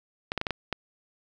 clicks, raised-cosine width 0.3 ms, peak -12 dBFS, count 6, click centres 0.319 / 0.377 / 0.414 / 0.468 / 0.507 / 0.727 s, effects none

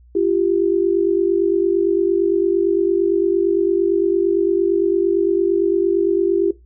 sine tone pair together, 343.2 / 392 Hz, F4 / G4, -30 / 0 cents, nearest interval major second, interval 230 cents, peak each -17 dBFS, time 0.15-6.51 s, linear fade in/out 5 ms, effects noise-tail reverb RT60 0.2 s tail -17 dB re dry + added 60 Hz sine -45 dBFS peak until 6.65 s

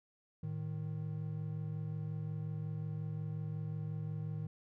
triangle tone pair together, 110 / 155.56 Hz, A2 / D#3, 0 / 0 cents, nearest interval tritone, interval 600 cents, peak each -39 / -37 dBFS, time 0.43-4.47 s, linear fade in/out 5 ms, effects none

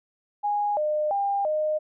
sine tone with pitch steps, 825 / 606 / 800 / 614 Hz, G#5 / D#5 / G5 / D#5, -12 / -46 / +35 / -23 cents, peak -22 dBFS, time 0.43-1.79 s, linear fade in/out 20 ms, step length 340 ms, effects none

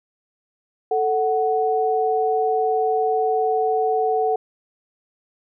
sine tone pair together, 440.7 / 742.7 Hz, A4 / F#5, +3 / +6 cents, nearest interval major sixth, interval 903 cents, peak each -20 dBFS, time 0.91-4.36 s, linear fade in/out 5 ms, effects none

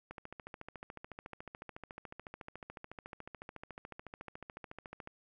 click train, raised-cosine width 0.5 ms, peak -30 dBFS, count 70, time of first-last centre 0.11-5.074 s, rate 13.9 Hz, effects none

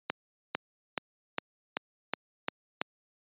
accelerating click train, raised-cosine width 0.3 ms, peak -12 dBFS, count 8, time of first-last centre 0.1-2.815 s, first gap 450 ms, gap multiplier 0.95, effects high-pass 200 Hz 12 dB/octave + resampled to 8000 Hz

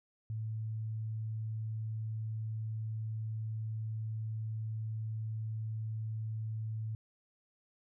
sine tone, 110 Hz, A2, in tune, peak -35 dBFS, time 0.3-6.95 s, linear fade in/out 0 ms, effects none

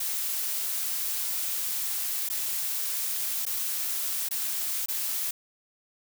blue noise with dropouts, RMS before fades -30 dBFS, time 0-5.31 s, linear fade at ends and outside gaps 5 ms, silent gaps 2.289-2.299 / 3.454-3.464 / 4.288-4.309 / 4.86-4.884 s, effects none

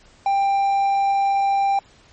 triangle tone, 791 Hz, G5, 15 cents sharp, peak -14 dBFS, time 0.26-1.79 s, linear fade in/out 2 ms, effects pink hiss -52 dBFS RMS until 2.12 s + MP3 32 kbps

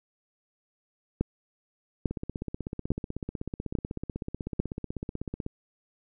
two click trains, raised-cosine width 3 ms, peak -12 / -20 dBFS, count 5 / 55, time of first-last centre 1.21-4.6 / 2.11-5.464 s, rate 1.18 / 16.1 Hz, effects none

